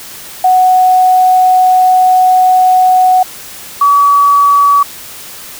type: tone pair in turn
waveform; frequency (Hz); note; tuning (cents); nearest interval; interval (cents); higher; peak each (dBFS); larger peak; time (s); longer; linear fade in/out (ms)
sine; 740 / 1140; F#5 / C#6; 0 / +48; perfect fifth; 748; second; -4; neither; 0.44-3.23 / 3.81-4.83; first; 5
effects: white hiss -29 dBFS RMS until 5.59 s